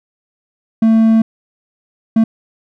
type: tone bursts at uneven times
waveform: triangle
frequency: 223.4 Hz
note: A3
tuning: 27 cents sharp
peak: -5 dBFS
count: 2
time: 0.82-1.22 / 2.16-2.24 s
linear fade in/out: 5 ms
effects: none